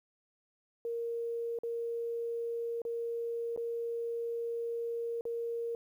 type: tone with dropouts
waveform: sine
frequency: 466.2 Hz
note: A#4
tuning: in tune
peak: -33 dBFS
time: 0.85-5.75 s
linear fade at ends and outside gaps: 1 ms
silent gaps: 1.588-1.634 / 2.818-2.851 / 3.563-3.575 / 5.21-5.253 s
effects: 11-bit